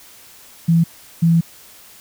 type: tone pair in turn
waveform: sine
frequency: 166.7 / 166.7 Hz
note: E3 / E3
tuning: +20 / +20 cents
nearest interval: unison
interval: 0 cents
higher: neither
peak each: -10 dBFS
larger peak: neither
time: 0.68-0.84 / 1.22-1.41 s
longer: second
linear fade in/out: 10 ms
effects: white hiss -44 dBFS RMS until 2 s